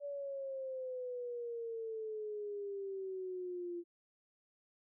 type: exponential sweep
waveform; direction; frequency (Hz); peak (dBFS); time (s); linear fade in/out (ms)
sine; down; 576 to 343.3; -39; 0-3.84; 50
effects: none